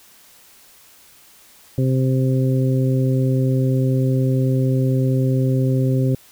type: harmonic tone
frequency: 130.81 Hz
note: C3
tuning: in tune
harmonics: 1 / 2 / 3 / 4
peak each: -16 / -22 / -26 / -28 dBFS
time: 1.78-6.15 s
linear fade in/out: 2 ms
effects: white hiss -49 dBFS RMS until 6.31 s